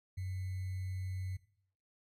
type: tone with sample-and-hold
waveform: sine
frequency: 93.2 Hz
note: F#2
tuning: 13 cents sharp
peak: -36 dBFS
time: 0.17-1.37 s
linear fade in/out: 10 ms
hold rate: 2100 Hz
effects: noise-tail reverb RT60 0.6 s tail -17 dB re dry + MP3 64 kbps